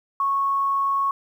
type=tone; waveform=sine; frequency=1103 Hz; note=C#6; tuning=9 cents flat; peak=-19 dBFS; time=0.2-1.11 s; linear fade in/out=2 ms; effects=9-bit